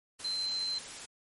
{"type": "tone in noise", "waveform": "sine", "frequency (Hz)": 4097, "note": "C8", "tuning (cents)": -37, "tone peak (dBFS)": -31, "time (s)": [0.24, 0.79], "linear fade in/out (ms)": 10, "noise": "white", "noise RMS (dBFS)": -44, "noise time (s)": [0.19, 1.06], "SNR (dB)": 10, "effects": ["MP3 48 kbps"]}